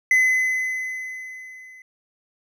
triangle tone with level ramp, 2029 Hz, B6, 46 cents sharp, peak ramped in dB -11 to -41 dBFS, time 0.11-1.82 s, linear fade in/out 2 ms, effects none

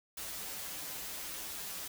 white noise with comb filter, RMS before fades -42 dBFS, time 0.17-1.88 s, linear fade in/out 5 ms, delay 8.4 ms, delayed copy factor -1, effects none

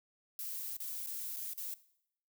violet noise with dropouts, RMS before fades -41 dBFS, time 0.39-1.74 s, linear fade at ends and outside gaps 1 ms, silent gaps 0.767-0.802 / 1.064-1.07 / 1.363-1.368 / 1.534-1.577 s, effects noise-tail reverb RT60 0.7 s tail -18 dB re dry

